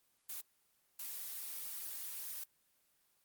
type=noise bursts at uneven times; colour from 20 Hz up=blue; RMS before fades=-44 dBFS; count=2; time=0.29-0.41 / 0.99-2.44 s; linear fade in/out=5 ms; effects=white hiss -75 dBFS RMS until 3.24 s + Opus 24 kbps